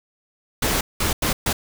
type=noise bursts at uneven times; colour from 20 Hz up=pink; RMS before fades=-21 dBFS; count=4; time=0.62-0.81 / 1-1.13 / 1.22-1.33 / 1.46-1.53 s; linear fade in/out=5 ms; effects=none